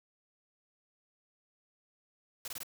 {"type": "noise bursts", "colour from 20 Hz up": "white", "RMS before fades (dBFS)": -41, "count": 4, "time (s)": [2.45, 2.632], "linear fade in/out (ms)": 2, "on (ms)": 29, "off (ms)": 22, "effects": []}